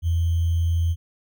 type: tone with sample-and-hold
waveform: sine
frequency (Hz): 84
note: E2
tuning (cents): +33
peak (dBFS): -18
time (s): 0.02-0.96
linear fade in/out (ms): 50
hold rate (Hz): 3150
effects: none